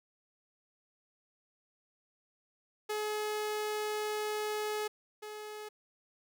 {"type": "tone pair in turn", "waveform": "sawtooth", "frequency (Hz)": [424.3, 424.3], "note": ["G#4", "G#4"], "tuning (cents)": [37, 37], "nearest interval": "unison", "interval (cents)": 0, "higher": "neither", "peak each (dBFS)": [-29, -38], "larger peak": "first", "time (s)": [[2.89, 4.88], [5.22, 5.69]], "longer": "first", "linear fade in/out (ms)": 10, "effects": []}